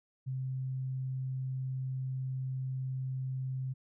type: tone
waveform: sine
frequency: 130.81 Hz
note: C3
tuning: in tune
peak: -33 dBFS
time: 0.26-3.74 s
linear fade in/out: 20 ms
effects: none